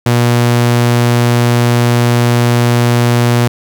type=tone; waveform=sawtooth; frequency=120 Hz; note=B2; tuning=49 cents flat; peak=-4 dBFS; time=0.06-3.48 s; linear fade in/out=5 ms; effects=7-bit